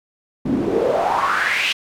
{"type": "noise with band-pass filter sweep", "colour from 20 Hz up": "pink", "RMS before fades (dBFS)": -19, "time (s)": [0.45, 1.73], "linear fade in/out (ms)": 10, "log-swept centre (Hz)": [220, 3000], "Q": 4.7, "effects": []}